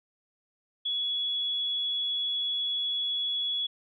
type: tone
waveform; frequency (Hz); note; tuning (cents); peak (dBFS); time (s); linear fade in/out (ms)
sine; 3377; G#7; +28; -27; 0.85-3.67; 10
effects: none